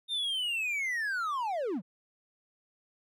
triangle linear sweep, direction down, 3671 to 150.9 Hz, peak -28 dBFS, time 0.08-1.82 s, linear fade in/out 50 ms, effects none

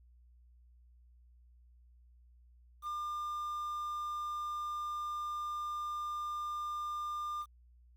triangle tone with quantisation, 1200 Hz, D6, 37 cents sharp, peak -34 dBFS, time 2.82-7.46 s, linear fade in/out 50 ms, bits 10, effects added 60 Hz sine -59 dBFS peak until 7.96 s

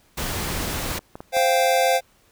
pink noise, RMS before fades -27 dBFS, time 0.17-0.99 s, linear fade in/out 10 ms
clicks, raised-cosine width 1 ms, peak -21 dBFS, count 6, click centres 0.679 / 0.731 / 0.991 / 1.155 / 1.205 / 1.368 s
square chord, C suspended fourth, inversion none, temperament equal, 523.3 / 698.5 / 784 Hz, C5 / F5 / G5, 0 / 0 / 0 cents, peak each -21 / -21 / -24 dBFS, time 1.32-2.01 s, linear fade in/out 50 ms
effects pink hiss -59 dBFS RMS until 2.31 s

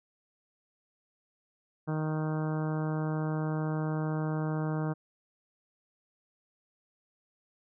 harmonic tone, 155.56 Hz, D#3, in tune, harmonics 1 / 2 / 3 / 4 / 5 / 6 / 7 / 8 / 9 / 10, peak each -30 / -36 / -40 / -42 / -44 / -46 / -47 / -48 / -49 / -50 dBFS, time 1.87-4.94 s, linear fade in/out 20 ms, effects none

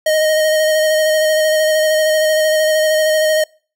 square tone with vibrato, 622.3 Hz, D#5, in tune, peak -12 dBFS, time 0.06-3.44 s, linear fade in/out 5 ms, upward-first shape square, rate 13 Hz, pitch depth 14 cents each way, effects noise-tail reverb RT60 0.4 s tail -26 dB re dry

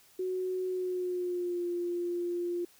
sine tone with pitch glide, 370 to 349.4 Hz, F#4 to F4, 0 to +1 cents, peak -30 dBFS, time 0.19-2.65 s, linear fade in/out 5 ms, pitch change -99 cents, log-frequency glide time 0.67-1.65 s, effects white hiss -61 dBFS RMS until 2.79 s

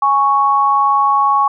sine tone pair together, 830.6 / 1108.7 Hz, G#5 / C#6, 0 / 0 cents, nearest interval perfect fourth, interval 500 cents, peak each -15 / -11 dBFS, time 0.02-1.48 s, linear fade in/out 5 ms, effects none

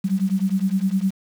sine beating tone pair, 186.9 / 196.7 Hz, F#3 / G3, +18 / +6 cents, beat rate 9.8 Hz, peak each -21 dBFS, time 0.04-1.11 s, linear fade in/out 10 ms, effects 7-bit

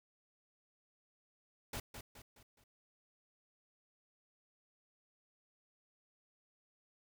pink noise with echo, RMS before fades -42 dBFS, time 1.73-1.8 s, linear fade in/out 5 ms, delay 210 ms, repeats 4, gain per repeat -7 dB, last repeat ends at 2.64 s, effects none

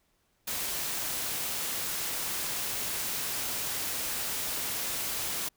white noise, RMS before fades -33 dBFS, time 0.47-5.49 s, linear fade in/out 10 ms, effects pink hiss -72 dBFS RMS until 5.56 s

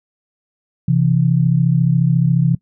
sine tone pair together, 131.7 / 165.93 Hz, C3 / E3, +12 / +12 cents, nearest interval major third, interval 400 cents, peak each -14 dBFS, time 0.88-2.55 s, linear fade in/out 5 ms, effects noise-tail reverb RT60 0.1 s tail -21 dB re dry

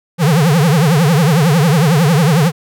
square tone with vibrato, 157 Hz, D#3, 16 cents sharp, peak -9 dBFS, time 0.18-2.52 s, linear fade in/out 50 ms, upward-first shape triangle, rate 11 Hz, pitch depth 280 cents each way, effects none

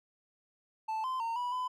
triangle tone with pitch steps, 879 / 1032 / 916 / 980 / 1007 Hz, A5 / C6 / A#5 / B5 / B5, -2 / -24 / -31 / -14 / +33 cents, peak -30 dBFS, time 0.88-1.68 s, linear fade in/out 10 ms, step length 160 ms, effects none

